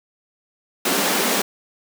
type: high-pass noise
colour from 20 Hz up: pink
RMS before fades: -20 dBFS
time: 0.85-1.42 s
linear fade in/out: 5 ms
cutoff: 180 Hz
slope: 96 dB/octave
effects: none